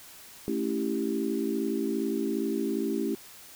sine chord, A dominant seventh, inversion none, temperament equal, 220 / 277.2 / 329.6 / 392 Hz, A3 / C#4 / E4 / G4, 0 / 0 / 0 / 0 cents, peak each -32 dBFS, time 0.48-3.15 s, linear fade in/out 0 ms, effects white hiss -49 dBFS RMS until 3.55 s

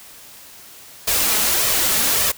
white noise with flanger, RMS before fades -18 dBFS, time 1.07-2.32 s, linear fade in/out 10 ms, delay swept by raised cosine 1.6 to 4.7 ms, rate 1.7 Hz, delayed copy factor +0.5, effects white hiss -42 dBFS RMS until 2.37 s

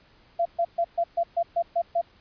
sine tone bursts, 682 Hz, F5, 41 cents flat, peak -20 dBFS, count 9, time 0.39-2.015 s, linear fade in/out 10 ms, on 65 ms, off 130 ms, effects pink hiss -58 dBFS RMS until 2.2 s + resampled to 11025 Hz

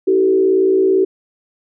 sine tone with frequency modulation, 380 Hz, F#4, 46 cents sharp, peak -10 dBFS, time 0.07-1.05 s, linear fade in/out 10 ms, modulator 57.9 Hz, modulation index 0.72, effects none

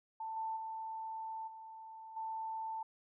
sine tone with level steps, 888 Hz, A5, 16 cents sharp, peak -39 / -36 / -40 / -48 / -38 dBFS, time 0.2-2.83 s, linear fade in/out 5 ms, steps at 0.36 / 0.56 / 1.47 / 2.16 s, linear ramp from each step 10 ms, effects none

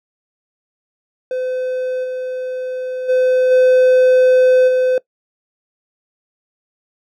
triangle tone with level steps, 510 Hz, C5, 44 cents flat, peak -16 / -19 / -9 / -6 / -10 dBFS, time 1.31-4.98 s, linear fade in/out 2 ms, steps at 2.03 / 3.08 / 3.5 / 4.67 s, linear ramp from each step 20 ms, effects noise-tail reverb RT60 0.1 s tail -21 dB re dry

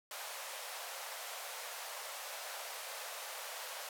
pink band-pass noise, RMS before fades -45 dBFS, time 0.11-3.89 s, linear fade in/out 2 ms, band 520 to 16000 Hz, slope 48 dB/octave, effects none

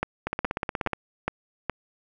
two click trains, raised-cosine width 0.5 ms, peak -10 / -12 dBFS, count 5 / 12, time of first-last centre 0.03-1.697 / 0.27-0.933 s, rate 2.4 / 16.6 Hz, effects none

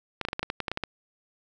clicks, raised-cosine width 0.3 ms, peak -13 dBFS, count 12, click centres 0.213 / 0.251 / 0.286 / 0.331 / 0.394 / 0.43 / 0.501 / 0.603 / 0.682 / 0.716 / 0.774 / 0.837 s, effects none

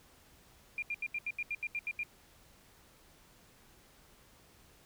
sine tone bursts, 2401 Hz, D7, 38 cents sharp, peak -33 dBFS, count 11, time 0.78-2.033 s, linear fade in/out 2 ms, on 43 ms, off 78 ms, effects pink hiss -62 dBFS RMS until 4.85 s

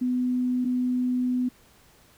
sine tone pair in turn, 250.3 / 250.3 Hz, B3 / B3, +23 / +23 cents, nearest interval unison, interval 0 cents, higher neither, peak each -22 dBFS, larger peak neither, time 0.01-0.65 / 0.65-1.49 s, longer second, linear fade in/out 10 ms, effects pink hiss -57 dBFS RMS until 2.17 s

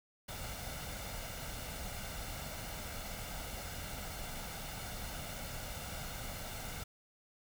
pink noise with comb filter, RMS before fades -43 dBFS, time 0.28-6.84 s, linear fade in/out 10 ms, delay 1.4 ms, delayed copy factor +0.55, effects none

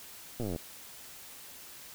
slowing click train, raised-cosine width 2 ms, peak -23 dBFS, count 17, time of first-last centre 0.4-0.561 s, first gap 8 ms, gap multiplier 1.03, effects white hiss -49 dBFS RMS until 1.94 s

